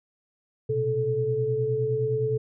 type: tone cluster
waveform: sine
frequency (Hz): 119.6 / 129.3 / 435.8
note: A#2 / C3 / A4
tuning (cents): +45 / -20 / -17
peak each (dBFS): -31 / -30 / -24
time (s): 0.69-2.38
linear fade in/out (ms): 10
effects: none